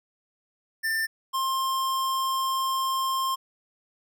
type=tone pair in turn; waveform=square; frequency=1788 / 1059.5 Hz; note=A6 / C6; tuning=+27 / +21 cents; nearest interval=major sixth; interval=906 cents; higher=first; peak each=-25 dBFS; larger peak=neither; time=0.83-1.07 / 1.33-3.36 s; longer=second; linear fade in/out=20 ms; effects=none